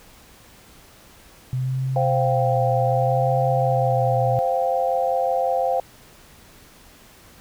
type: tone with vibrato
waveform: sine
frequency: 127.5 Hz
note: C3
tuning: 44 cents flat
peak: -21 dBFS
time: 1.53-4.39 s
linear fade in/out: 0 ms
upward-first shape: sine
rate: 0.65 Hz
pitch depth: 57 cents each way
type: chord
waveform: sine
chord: C suspended fourth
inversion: none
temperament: equal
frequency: 523.3 / 698.5 / 784 Hz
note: C5 / F5 / G5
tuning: 0 / 0 / 0 cents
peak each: -22 / -23 / -24 dBFS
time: 1.96-5.8 s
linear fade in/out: 2 ms
effects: pink hiss -49 dBFS RMS until 7.4 s